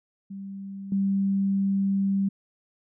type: tone with level steps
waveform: sine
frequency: 196 Hz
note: G3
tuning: in tune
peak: -34 / -21 dBFS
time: 0.3-2.29 s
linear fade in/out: 10 ms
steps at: 0.92 s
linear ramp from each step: 2 ms
effects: none